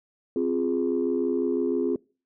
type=chord; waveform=sine; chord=F minor; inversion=second; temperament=equal; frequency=261.6 / 349.2 / 415.3 Hz; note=C4 / F4 / Ab4; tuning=0 / 0 / 0 cents; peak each=-26 dBFS; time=0.36-1.96 s; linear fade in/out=2 ms; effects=noise-tail reverb RT60 0.4 s tail -26 dB re dry + tanh soft clip ceiling -15 dBFS